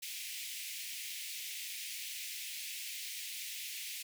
pink high-pass noise, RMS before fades -43 dBFS, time 0.02-4.03 s, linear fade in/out 10 ms, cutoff 2100 Hz, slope 48 dB/octave, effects none

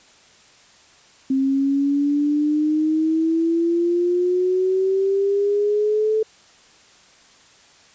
sine exponential sweep, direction up, 265.5 to 438.5 Hz, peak -16 dBFS, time 1.3-6.23 s, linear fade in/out 5 ms, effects white hiss -51 dBFS RMS until 7.94 s + resampled to 16000 Hz

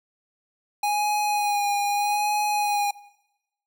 square tone with vibrato, 825 Hz, G#5, 12 cents flat, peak -22 dBFS, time 0.83-2.91 s, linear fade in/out 5 ms, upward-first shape sine, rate 0.8 Hz, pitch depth 24 cents each way, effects noise-tail reverb RT60 0.9 s tail -20 dB re dry

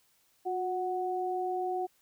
sine tone pair together, 362.4 / 740 Hz, F#4 / F#5, -36 / 0 cents, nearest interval octave, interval 1236 cents, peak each -33 / -32 dBFS, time 0.45-1.87 s, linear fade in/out 20 ms, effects white hiss -69 dBFS RMS until 2.01 s

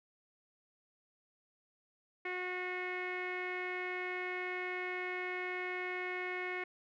sawtooth tone with low-pass filter, 363.9 Hz, F#4, 29 cents flat, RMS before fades -39 dBFS, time 2.25-6.64 s, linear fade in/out 5 ms, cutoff 2100 Hz, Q 8.1, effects none

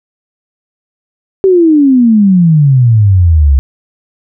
sine exponential sweep, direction down, 392 to 65.41 Hz, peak -3 dBFS, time 1.44-3.59 s, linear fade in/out 0 ms, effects none

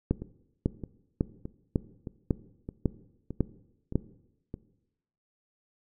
two click trains, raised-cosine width 3 ms, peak -11 / -23 dBFS, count 8 / 8, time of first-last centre 0.11-3.956 / 0.22-4.541 s, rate 1.82 / 1.62 Hz, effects noise-tail reverb RT60 0.9 s tail -18 dB re dry

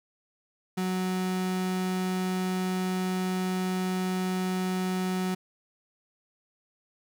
35% pulse tone, 185 Hz, F#3, in tune, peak -25 dBFS, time 0.77-5.35 s, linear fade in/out 10 ms, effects none

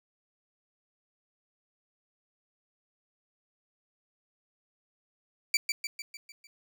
20% pulse tone with echo, 2324 Hz, D7, 19 cents flat, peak -17 dBFS, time 5.54-5.57 s, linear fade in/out 2 ms, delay 150 ms, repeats 6, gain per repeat -5 dB, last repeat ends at 6.47 s, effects none

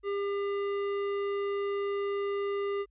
triangle tone with hard clipping, 401.3 Hz, G4, 41 cents sharp, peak -31 dBFS, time 0.03-2.86 s, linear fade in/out 50 ms, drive 16 dB, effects added 50 Hz sine -64 dBFS peak until 2.9 s + resampled to 8000 Hz

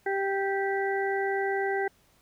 harmonic tone, 392 Hz, G4, in tune, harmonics 1 / 2 / 4 / 5, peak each -28 / -31 / -34 / -35 dBFS, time 0.06-1.88 s, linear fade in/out 5 ms, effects pink hiss -64 dBFS RMS until 2.21 s

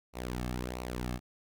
sawtooth tone with flanger, 61.74 Hz, B1, in tune, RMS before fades -37 dBFS, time 0.13-1.2 s, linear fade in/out 50 ms, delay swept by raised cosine 0.59 to 2.09 ms, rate 1.5 Hz, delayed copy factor -0.65, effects none

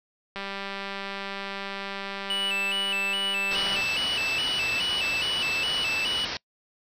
click train, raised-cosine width 0.3 ms, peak -18 dBFS, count 680, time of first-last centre 0.36-3.807 s, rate 197 Hz
triangle tone with vibrato, 2791 Hz, F7, 2 cents flat, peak -24 dBFS, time 2.3-6.25 s, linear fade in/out 2 ms, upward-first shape square, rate 2.4 Hz, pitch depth 95 cents each way
white low-pass noise, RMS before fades -33 dBFS, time 3.51-6.37 s, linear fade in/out 2 ms, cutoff 5500 Hz, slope 96 dB/octave
effects noise-tail reverb RT60 0.1 s tail -25 dB re dry

